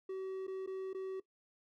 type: tone with dropouts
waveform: triangle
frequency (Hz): 380.3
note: F#4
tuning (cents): +48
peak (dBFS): -36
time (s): 0.09-1.2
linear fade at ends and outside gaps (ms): 5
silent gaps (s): 0.469-0.478 / 0.663-0.673 / 0.932-0.946
effects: noise-tail reverb RT60 0.1 s tail -18 dB re dry